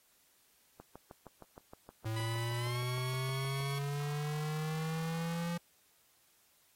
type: click train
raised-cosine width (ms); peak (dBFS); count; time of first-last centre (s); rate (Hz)
1; -35; 19; 0.8-3.604; 6.42
type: linear sweep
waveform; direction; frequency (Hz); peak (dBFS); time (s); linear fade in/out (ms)
square; up; 110 to 172.2; -35; 2.05-5.58; 10
type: tone with pitch glide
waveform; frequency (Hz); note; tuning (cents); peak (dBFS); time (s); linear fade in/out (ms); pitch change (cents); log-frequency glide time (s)
15% pulse; 987 to 1107.9; B5 to C#6; -1 to -1; -35; 2.16-3.79; 5; +200; 2.58-2.8
effects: white hiss -69 dBFS RMS until 6.75 s + AAC 48 kbps